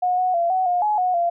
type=tone with pitch steps; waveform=sine; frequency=725 / 736 / 684 / 748 / 713 / 844 / 731 / 689 Hz; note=F#5 / F#5 / F5 / F#5 / F5 / G#5 / F#5 / F5; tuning=-35 / -9 / -36 / +19 / +36 / +28 / -21 / -24 cents; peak=-17 dBFS; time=0.02-1.3 s; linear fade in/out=10 ms; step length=160 ms; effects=none